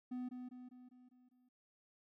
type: tone with echo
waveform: triangle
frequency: 250 Hz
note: B3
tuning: 21 cents sharp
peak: -38 dBFS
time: 0.11-0.29 s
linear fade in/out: 10 ms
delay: 200 ms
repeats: 6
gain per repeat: -5 dB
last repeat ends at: 1.49 s
effects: none